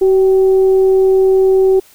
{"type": "tone with frequency modulation", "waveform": "sine", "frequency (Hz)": 380, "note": "F#4", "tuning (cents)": 46, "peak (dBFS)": -7, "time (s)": [0.01, 1.8], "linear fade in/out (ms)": 10, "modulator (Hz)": 395, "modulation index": 0.2, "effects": ["white hiss -46 dBFS RMS until 1.94 s"]}